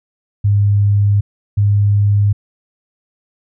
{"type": "tone pair in turn", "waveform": "sine", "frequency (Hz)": [101.8, 102.17], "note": ["G#2", "G#2"], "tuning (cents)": [-34, -28], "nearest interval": "unison", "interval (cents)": 6, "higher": "second", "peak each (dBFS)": -9, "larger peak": "neither", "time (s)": [[0.44, 1.21], [1.57, 2.33]], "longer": "first", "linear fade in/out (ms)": 10, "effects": []}